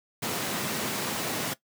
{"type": "high-pass noise", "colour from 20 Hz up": "pink", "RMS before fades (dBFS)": -31, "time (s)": [0.22, 1.54], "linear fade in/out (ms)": 10, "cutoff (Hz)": 130, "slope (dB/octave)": 24, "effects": ["noise-tail reverb RT60 0.1 s tail -17 dB re dry"]}